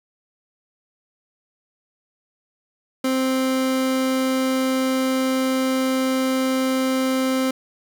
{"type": "tone", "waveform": "30% pulse", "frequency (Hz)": 261.6, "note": "C4", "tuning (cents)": 0, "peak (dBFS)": -16, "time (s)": [3.04, 7.51], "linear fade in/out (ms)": 5, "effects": []}